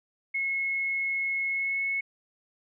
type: tone with pitch glide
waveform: sine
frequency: 2177 to 2195 Hz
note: C#7 to C#7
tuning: -32 to -18 cents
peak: -26 dBFS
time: 0.34-2.01 s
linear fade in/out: 10 ms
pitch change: +14 cents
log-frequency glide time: 1.49-1.82 s
effects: none